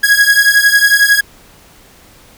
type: beating tone pair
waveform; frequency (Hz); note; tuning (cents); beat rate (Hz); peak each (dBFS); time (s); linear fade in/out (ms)
45% pulse; 1651 / 1662; G#6 / G#6; -11 / +1; 11; -10; 0.03-1.21; 10
effects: pink hiss -43 dBFS RMS until 2.37 s